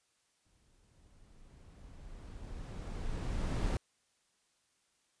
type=noise with exponential growth; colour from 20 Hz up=brown; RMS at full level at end=-30 dBFS; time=0.45-3.77 s; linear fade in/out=1 ms; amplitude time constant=720 ms; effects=white hiss -75 dBFS RMS until 5.2 s + resampled to 22050 Hz